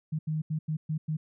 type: tone bursts at uneven times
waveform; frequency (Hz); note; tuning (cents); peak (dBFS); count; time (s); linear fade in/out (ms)
sine; 155.56; D#3; 0; -27; 6; 0.12-0.19 / 0.27-0.42 / 0.5-0.59 / 0.68-0.77 / 0.89-0.98 / 1.08-1.17; 10
effects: none